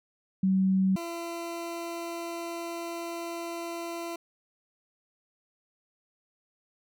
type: tone pair in turn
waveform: sine / 20% pulse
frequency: 190.1 / 338.7 Hz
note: F#3 / E4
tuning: +47 / +47 cents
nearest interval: minor seventh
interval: 1000 cents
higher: second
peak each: -21 / -29 dBFS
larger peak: first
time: 0.43-0.96 / 0.96-4.16 s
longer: second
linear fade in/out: 5 ms
effects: none